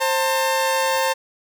sawtooth tone pair together, 529 / 899.5 Hz, C5 / A5, +19 / +38 cents, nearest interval major sixth, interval 919 cents, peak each -17 dBFS, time 0-1.14 s, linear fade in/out 20 ms, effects none

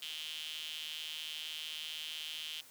sawtooth tone with high-pass filter, 155.56 Hz, D#3, in tune, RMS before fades -43 dBFS, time 0.02-2.61 s, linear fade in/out 5 ms, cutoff 3100 Hz, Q 6.9, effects white hiss -58 dBFS RMS until 2.7 s + high-pass 100 Hz 12 dB/octave

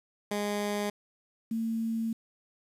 15% pulse / sine tone pair in turn, 206.1 / 226.1 Hz, G#3 / A3, -13 / +47 cents, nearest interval major second, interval 160 cents, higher second, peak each -23 / -28 dBFS, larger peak first, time 0.31-0.9 / 1.51-2.13 s, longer second, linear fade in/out 5 ms, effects resampled to 32000 Hz + 9-bit

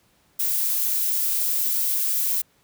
violet noise, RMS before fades -23 dBFS, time 0.39-2.42 s, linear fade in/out 10 ms, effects pink hiss -62 dBFS RMS until 2.63 s + high-pass 60 Hz 12 dB/octave

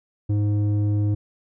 square tone with low-pass filter, 103.83 Hz, G#2, in tune, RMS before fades -21 dBFS, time 0.29-1.15 s, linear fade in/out 10 ms, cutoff 280 Hz, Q 1.2, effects none

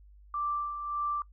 sine tone with tremolo, 1174.7 Hz, D6, in tune, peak -28 dBFS, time 0.34-1.22 s, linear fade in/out 2 ms, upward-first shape sine, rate 1.7 Hz, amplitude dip 55%, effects noise-tail reverb RT60 0.1 s tail -20 dB re dry + added 50 Hz sine -52 dBFS peak until 1.32 s

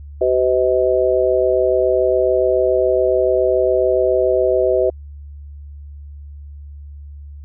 harmonic tone, 127.1 Hz, C3, 50 cents flat, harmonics 3 / 4 / 5, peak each -17 / -17 / -17 dBFS, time 0.21-4.9 s, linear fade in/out 5 ms, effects added 72 Hz sine -32 dBFS peak until 7.44 s

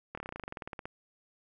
slowing click train, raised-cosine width 0.5 ms, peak -24 dBFS, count 18, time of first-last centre 0.15-0.855 s, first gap 25 ms, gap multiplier 1.06, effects none

